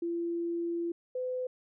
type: tone pair in turn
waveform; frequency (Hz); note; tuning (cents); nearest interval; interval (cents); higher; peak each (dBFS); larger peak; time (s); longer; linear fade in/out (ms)
sine; 340.3 / 506.6; F4 / B4; -45 / +44; perfect fifth; 689; second; -30 / -31; first; 0.02-0.92 / 1.15-1.47; first; 5
effects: none